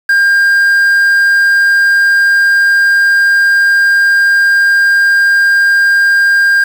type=tone with quantisation; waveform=triangle; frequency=1603 Hz; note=G6; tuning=38 cents sharp; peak=-4 dBFS; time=0.09-6.64 s; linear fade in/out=5 ms; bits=5; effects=none